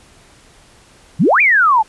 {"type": "exponential two-way sweep", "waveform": "sine", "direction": "up then down", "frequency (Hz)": [131.1, 2489, 829], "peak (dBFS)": -8, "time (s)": [1.19, 1.83], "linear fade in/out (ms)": 20, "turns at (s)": 1.41, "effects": ["pink hiss -47 dBFS RMS until 1.88 s", "resampled to 24000 Hz"]}